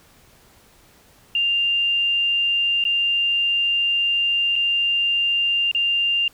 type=tone with dropouts; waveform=sine; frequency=2794 Hz; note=F7; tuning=in tune; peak=-17 dBFS; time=1.35-6.28 s; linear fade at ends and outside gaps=2 ms; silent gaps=2.84-2.851 / 4.557-4.561 / 5.714-5.748 s; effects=pink hiss -53 dBFS RMS until 6.33 s